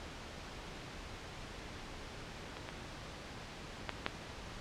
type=clicks; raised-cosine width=0.3 ms; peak=-28 / -26 / -18 / -15 dBFS; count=4; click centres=2.569 / 2.689 / 3.893 / 4.064 s; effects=pink hiss -47 dBFS RMS until 4.6 s + low-pass 5000 Hz 12 dB/octave